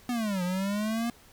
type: linear two-way sweep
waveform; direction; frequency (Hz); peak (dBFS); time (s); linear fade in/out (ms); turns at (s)
square; down then up; 250 to 176.1 to 237.9; -28; 0.09-1.1; 2; 0.43
effects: pink hiss -56 dBFS RMS until 1.32 s